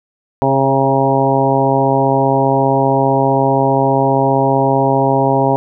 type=harmonic tone with a mistuned harmonic; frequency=135.2 Hz; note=C#3; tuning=43 cents flat; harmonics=1 / 2 / 3 / 4 / 5 / 6 / 7; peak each=-18 / -18 / -18 / -18 / -18 / -18 / -18 dBFS; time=0.42-5.56 s; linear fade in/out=0 ms; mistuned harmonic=4; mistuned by=+17 cents; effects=none